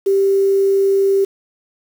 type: tone with quantisation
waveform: sine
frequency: 392 Hz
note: G4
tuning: in tune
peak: -11 dBFS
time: 0.06-1.25 s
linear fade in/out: 10 ms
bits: 6
effects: none